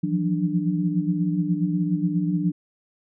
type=tone cluster; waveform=sine; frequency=165.8 / 175.2 / 182.6 / 296.1 Hz; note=E3 / F3 / F#3 / D4; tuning=+10 / +6 / -23 / +14 cents; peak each=-26 dBFS; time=0.03-2.52 s; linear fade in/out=10 ms; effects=none